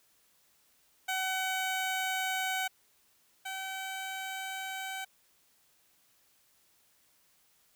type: tone pair in turn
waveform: 15% pulse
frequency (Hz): 755 / 765.1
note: F#5 / G5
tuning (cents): +35 / -42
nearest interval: unison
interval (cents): 23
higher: second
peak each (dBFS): -24 / -30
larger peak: first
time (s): 1.08-2.68 / 3.45-5.05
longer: neither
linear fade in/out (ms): 10
effects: white hiss -68 dBFS RMS until 7.75 s